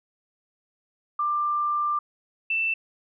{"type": "tone pair in turn", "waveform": "sine", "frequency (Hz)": [1187, 2665], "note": ["D6", "E7"], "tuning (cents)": [18, 18], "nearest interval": "octave + major second", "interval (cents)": 1400, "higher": "second", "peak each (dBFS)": -22, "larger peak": "neither", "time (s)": [[1.19, 1.99], [2.5, 2.74]], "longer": "first", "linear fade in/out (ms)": 5, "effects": []}